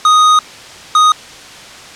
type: tone bursts at uneven times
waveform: square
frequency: 1244.5 Hz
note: D#6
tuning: in tune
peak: -6 dBFS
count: 2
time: 0.05-0.39 / 0.95-1.12 s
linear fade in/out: 2 ms
effects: white hiss -33 dBFS RMS until 1.95 s + low-pass 6000 Hz 12 dB/octave